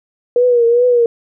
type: tone with vibrato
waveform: sine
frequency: 480.2 Hz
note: B4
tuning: 49 cents flat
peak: -8 dBFS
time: 0.36-1.06 s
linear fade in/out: 2 ms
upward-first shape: triangle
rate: 2.5 Hz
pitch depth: 71 cents each way
effects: none